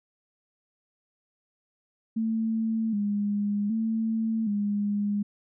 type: tone with vibrato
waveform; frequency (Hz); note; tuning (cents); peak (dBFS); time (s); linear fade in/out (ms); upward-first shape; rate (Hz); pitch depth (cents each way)
sine; 213.9; A3; -49; -24; 2.16-5.23; 10; square; 0.65; 74
effects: none